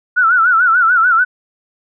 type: tone with vibrato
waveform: sine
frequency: 1405 Hz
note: F6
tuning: 10 cents sharp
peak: -8 dBFS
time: 0.16-1.25 s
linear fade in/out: 20 ms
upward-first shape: sine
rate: 6.8 Hz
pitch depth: 120 cents each way
effects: none